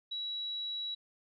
sine tone, 3900 Hz, B7, 23 cents flat, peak -35 dBFS, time 0.11-0.95 s, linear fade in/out 10 ms, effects none

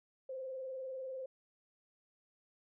sine tone with vibrato, 523.3 Hz, C5, in tune, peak -40 dBFS, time 0.29-1.26 s, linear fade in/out 5 ms, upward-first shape sine, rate 20 Hz, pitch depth 47 cents each way, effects none

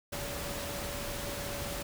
sine tone in noise, 571 Hz, D5, 49 cents flat, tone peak -42 dBFS, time 0.12-1.83 s, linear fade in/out 10 ms, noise pink, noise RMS -38 dBFS, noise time 0.12-1.83 s, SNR -7 dB, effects none

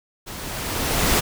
pink noise with level ramp, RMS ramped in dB -35 to -17 dBFS, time 0.26-1.21 s, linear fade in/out 20 ms, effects none

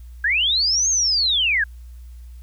sine linear two-way sweep, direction up then down, 1568 to 6560 to 1568 Hz, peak -16 dBFS, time 0.24-1.64 s, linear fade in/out 5 ms, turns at 0.89 s, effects added 60 Hz sine -36 dBFS peak until 2.42 s + white hiss -60 dBFS RMS until 2.42 s

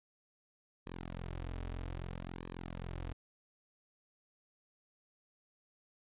sawtooth tone with flanger, 43.65 Hz, F1, in tune, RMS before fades -43 dBFS, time 0.86-3.13 s, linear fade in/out 10 ms, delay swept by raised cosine 1.4 to 5.8 ms, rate 0.62 Hz, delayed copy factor -0.8, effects resampled to 8000 Hz

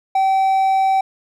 triangle tone, 770 Hz, G5, 31 cents flat, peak -11 dBFS, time 0.15-1.01 s, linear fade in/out 5 ms, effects none

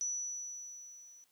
sine tone with level ramp, 5920 Hz, F#8, in tune, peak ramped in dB -32 to -55 dBFS, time 0.01-1.24 s, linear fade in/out 0 ms, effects white hiss -73 dBFS RMS until 1.31 s + high-pass 80 Hz 12 dB/octave

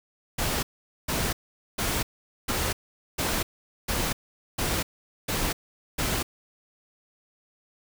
pink noise bursts, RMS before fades -27 dBFS, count 9, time 0.38-6.23 s, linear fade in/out 10 ms, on 250 ms, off 450 ms, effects none

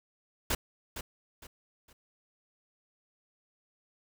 pink noise with echo, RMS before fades -29 dBFS, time 0.5-0.55 s, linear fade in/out 5 ms, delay 460 ms, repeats 3, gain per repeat -10 dB, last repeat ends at 1.93 s, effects none

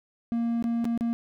triangle tone with dropouts, 233.1 Hz, A#3, in tune, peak -22 dBFS, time 0.32-1.13 s, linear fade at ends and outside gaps 0 ms, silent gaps 0.625-0.641 / 0.844-0.853 / 0.976-1.009 s, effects none

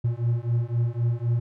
triangle beating tone pair, 116.54 / 120.44 Hz, A#2 / B2, 0 / -43 cents, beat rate 3.9 Hz, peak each -23 dBFS, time 0.04-1.4 s, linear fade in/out 10 ms, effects none

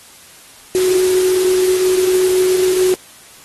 sine tone in noise, 370 Hz, F#4, in tune, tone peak -11 dBFS, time 0.75-2.94 s, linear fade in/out 0 ms, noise white, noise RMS -24 dBFS, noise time 0.75-2.94 s, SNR +10 dB, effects white hiss -42 dBFS RMS until 3.44 s + AAC 32 kbps

